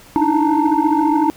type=tone cluster; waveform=sine; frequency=292.3 / 308.1 / 322.3 / 879 / 927 Hz; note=D4 / D#4 / E4 / A5 / A#5; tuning=-8 / -17 / -39 / -2 / -10 cents; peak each=-18 dBFS; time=0.16-1.3 s; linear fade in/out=0 ms; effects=tanh soft clip ceiling -6 dBFS + pink hiss -44 dBFS RMS until 1.36 s